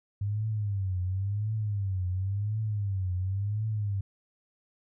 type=tone with vibrato; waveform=sine; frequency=99.6 Hz; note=G2; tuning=28 cents sharp; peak=-27 dBFS; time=0.21-4.01 s; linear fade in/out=5 ms; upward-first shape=triangle; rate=0.94 Hz; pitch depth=180 cents each way; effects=none